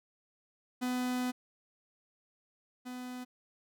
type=tone pair in turn; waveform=45% pulse; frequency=250.3 / 250.3 Hz; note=B3 / B3; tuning=+23 / +23 cents; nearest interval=unison; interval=0 cents; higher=neither; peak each=-31 / -40 dBFS; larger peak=first; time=0.81-1.32 / 2.85-3.25 s; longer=first; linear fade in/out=20 ms; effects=none